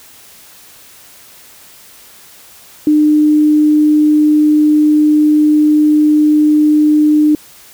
sine tone, 302.1 Hz, D4, 49 cents sharp, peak -6 dBFS, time 2.87-7.35 s, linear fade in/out 2 ms, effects white hiss -40 dBFS RMS until 7.73 s

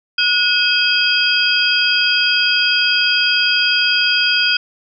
sine tone cluster, 1454 / 2551 / 3218 / 4851 Hz, F#6 / D#7 / G7 / D#8, -31 / +43 / +45 / -45 cents, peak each -18 dBFS, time 0.18-4.57 s, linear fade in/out 5 ms, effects none

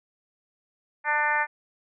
harmonic tone, 297.9 Hz, D4, 25 cents sharp, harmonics 2 / 3 / 4 / 5 / 6 / 7 / 8, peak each -36 / -26 / -33 / -29 / -26 / -31 / -37 dBFS, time 1.04-1.47 s, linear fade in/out 50 ms, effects none

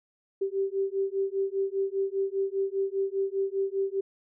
sine beating tone pair, 387.6 / 392.6 Hz, G4 / G4, -20 / +3 cents, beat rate 5 Hz, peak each -29 dBFS, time 0.41-4.01 s, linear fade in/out 10 ms, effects none

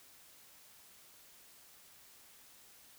silence, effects white hiss -60 dBFS RMS until 2.98 s

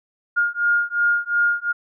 sine beating tone pair, 1417 / 1419.8 Hz, F6 / F6, +25 / +28 cents, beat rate 2.8 Hz, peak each -20 dBFS, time 0.36-1.73 s, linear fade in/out 20 ms, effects none

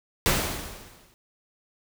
pink noise with exponential decay, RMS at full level -20 dBFS, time 0.26-1.14 s, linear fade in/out 0 ms, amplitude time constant 190 ms, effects none

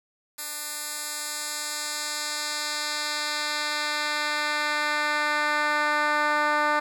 10% pulse tone with band-pass filter sweep, 298.5 Hz, D4, 28 cents sharp, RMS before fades -27 dBFS, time 0.38-6.8 s, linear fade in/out 10 ms, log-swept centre 12000 to 1200 Hz, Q 0.9, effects 9-bit

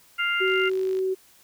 harmonic tone, 698.5 Hz, F5, in tune, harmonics 2 / 3 / 4, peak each -25 / -27 / -28 dBFS, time 0.18-0.7 s, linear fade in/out 20 ms
sine tone, 377.5 Hz, F#4, 35 cents sharp, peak -22 dBFS, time 0.4-1.15 s, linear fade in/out 20 ms
click train, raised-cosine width 0.2 ms, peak -28 dBFS, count 27, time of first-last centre 0.48-0.99 s, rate 51 Hz
effects white hiss -56 dBFS RMS until 1.43 s

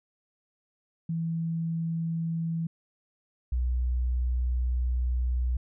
sine tone pair in turn, 164.81 / 61.73 Hz, E3 / B1, 0 / 0 cents, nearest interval octave + perfect fourth, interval 1700 cents, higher first, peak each -27 / -24 dBFS, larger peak second, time 1.09-2.67 / 3.52-5.57 s, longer second, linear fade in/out 5 ms, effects none

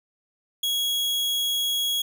40% pulse tone, 3322 Hz, G#7, in tune, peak -22 dBFS, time 0.63-2.02 s, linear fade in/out 5 ms, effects none

